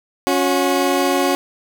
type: tone pair together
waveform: 20% pulse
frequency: 277.2 / 362.8 Hz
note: C#4 / F#4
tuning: 0 / -34 cents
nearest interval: perfect fourth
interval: 466 cents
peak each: -13 dBFS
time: 0.27-1.35 s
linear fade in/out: 0 ms
effects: none